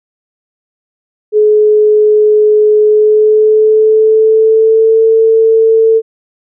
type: tone with pitch glide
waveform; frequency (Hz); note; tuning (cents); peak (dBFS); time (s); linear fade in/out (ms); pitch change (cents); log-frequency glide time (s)
sine; 424.6 to 447; G#4 to A4; +38 to +27; -4; 1.32-6.02; 50; +89; 2.84-5.03
effects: none